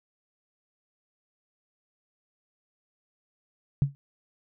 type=tone with exponential decay; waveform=sine; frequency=139.8 Hz; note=C#3; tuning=15 cents sharp; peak=-15 dBFS; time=3.82-3.95 s; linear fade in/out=0 ms; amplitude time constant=27 ms; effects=none